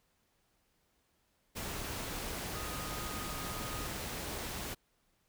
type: tone in noise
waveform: sine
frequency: 1245 Hz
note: D#6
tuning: 1 cent sharp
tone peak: -46 dBFS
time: 2.54-3.88 s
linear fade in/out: 20 ms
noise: pink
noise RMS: -40 dBFS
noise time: 1.55-4.75 s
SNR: -9 dB
effects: pink hiss -75 dBFS RMS until 5.28 s

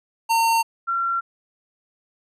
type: tone pair in turn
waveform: square / sine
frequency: 912 / 1366.5 Hz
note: A#5 / F6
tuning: -38 / -38 cents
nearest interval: perfect fifth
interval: 700 cents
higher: second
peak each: -17 / -20 dBFS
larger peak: first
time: 0.29-0.63 / 0.87-1.21 s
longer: neither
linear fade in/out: 20 ms
effects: resampled to 32000 Hz

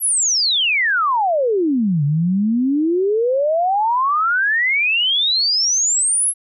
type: exponential two-way sweep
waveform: sine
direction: down then up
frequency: 11840 to 140 to 11180 Hz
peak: -14 dBFS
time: 0-6.34 s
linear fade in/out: 50 ms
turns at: 2.04 s
effects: none

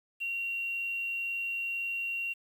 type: tone with quantisation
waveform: sine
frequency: 2751 Hz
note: F7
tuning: 27 cents flat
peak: -31 dBFS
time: 0.2-2.34 s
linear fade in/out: 20 ms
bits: 9
effects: none

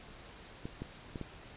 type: clicks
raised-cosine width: 3 ms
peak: -26 dBFS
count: 4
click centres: 0.655 / 0.82 / 1.158 / 1.213 s
effects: pink hiss -52 dBFS RMS until 1.56 s + resampled to 8000 Hz

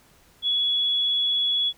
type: tone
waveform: sine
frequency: 3379 Hz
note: G#7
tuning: 29 cents sharp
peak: -20 dBFS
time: 0.42-1.73 s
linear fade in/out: 50 ms
effects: pink hiss -57 dBFS RMS until 1.77 s

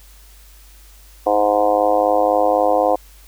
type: harmonic tone with a mistuned harmonic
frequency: 103.83 Hz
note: G#2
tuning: in tune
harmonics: 3 / 4 / 5 / 6 / 7 / 8 / 9 / 10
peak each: -24 / -28 / -17 / -22 / -17 / -26 / -26 / -28 dBFS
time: 1.26-2.96 s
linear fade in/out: 10 ms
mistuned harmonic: 3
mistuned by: +20 cents
effects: added 50 Hz sine -43 dBFS peak until 3.27 s + white hiss -49 dBFS RMS until 3.27 s

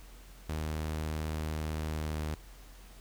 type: tone with pitch glide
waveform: sawtooth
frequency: 77.78 to 76.84 Hz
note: D#2 to D#2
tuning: 0 to -21 cents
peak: -29 dBFS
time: 0.49-2.35 s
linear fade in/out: 5 ms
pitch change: -21 cents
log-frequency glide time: 1.95-2.19 s
effects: added 45 Hz sine -50 dBFS peak until 3 s + pink hiss -57 dBFS RMS until 3 s

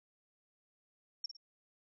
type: tone with echo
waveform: sine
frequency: 5500 Hz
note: F8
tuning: 27 cents flat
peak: -34 dBFS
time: 1.24-1.26 s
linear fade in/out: 5 ms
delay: 54 ms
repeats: 2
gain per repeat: -9 dB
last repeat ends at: 1.368 s
effects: none

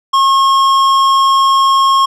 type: tone with tanh clipping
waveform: sine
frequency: 1082 Hz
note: C#6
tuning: 42 cents flat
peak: -9 dBFS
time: 0.13-2.06 s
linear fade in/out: 10 ms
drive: 13 dB
effects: none

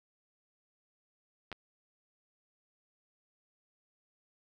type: clicks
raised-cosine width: 0.3 ms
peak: -26 dBFS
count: 2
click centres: 1.517 / 1.527 s
effects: none

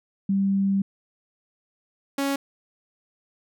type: tone pair in turn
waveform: sine / sawtooth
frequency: 196 / 277.2 Hz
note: G3 / C#4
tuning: 0 / 0 cents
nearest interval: tritone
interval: 600 cents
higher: second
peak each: -19 dBFS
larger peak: neither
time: 0.29-0.82 / 2.18-2.36 s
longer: first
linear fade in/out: 5 ms
effects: none

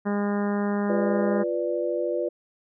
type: harmonic tone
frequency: 203.8 Hz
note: G#3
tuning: 32 cents flat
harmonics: 1 / 2 / 3 / 4 / 5 / 6 / 7 / 8 / 9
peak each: -24 / -30 / -34 / -36 / -38 / -40 / -41 / -42 / -43 dBFS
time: 0.05-1.44 s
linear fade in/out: 20 ms
type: chord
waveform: sine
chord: B diminished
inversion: second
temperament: equal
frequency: 349.2 / 493.9 / 587.3 Hz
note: F4 / B4 / D5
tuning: 0 / 0 / 0 cents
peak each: -28 dBFS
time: 0.89-2.29 s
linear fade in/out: 10 ms
effects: none

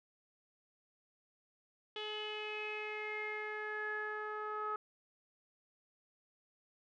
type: tone with low-pass filter sweep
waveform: sawtooth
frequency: 425.4 Hz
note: G#4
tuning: 42 cents sharp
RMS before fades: -41 dBFS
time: 1.96-4.76 s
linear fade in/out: 2 ms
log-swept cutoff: 3200 to 1300 Hz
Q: 8.2
effects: none

